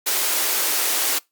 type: high-pass noise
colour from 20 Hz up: white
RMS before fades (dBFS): -21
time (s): 0.06-1.19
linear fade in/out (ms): 10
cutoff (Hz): 280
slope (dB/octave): 48
effects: noise-tail reverb RT60 0.2 s tail -24 dB re dry + Opus 48 kbps